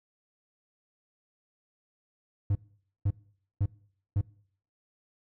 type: tone bursts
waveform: triangle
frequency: 100 Hz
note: G2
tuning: 35 cents sharp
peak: -21 dBFS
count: 4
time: 2.5-4.212 s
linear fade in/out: 5 ms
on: 53 ms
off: 500 ms
effects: noise-tail reverb RT60 0.6 s tail -23 dB re dry